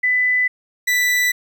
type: tone pair in turn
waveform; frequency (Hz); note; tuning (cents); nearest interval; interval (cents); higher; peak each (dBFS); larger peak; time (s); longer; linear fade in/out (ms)
sine / 40% pulse; 1998 / 1977.3; B6 / B6; +20 / +2; unison; 18; first; -14; neither; 0.03-0.48 / 0.87-1.32; neither; 10
effects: 9-bit